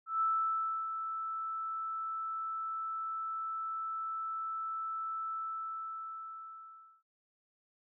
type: tone with ADSR envelope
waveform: sine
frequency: 1318.5 Hz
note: E6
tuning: in tune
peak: -27 dBFS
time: 0.06-7.03 s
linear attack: 150 ms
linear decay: 660 ms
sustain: -8 dB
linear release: 1700 ms
effects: none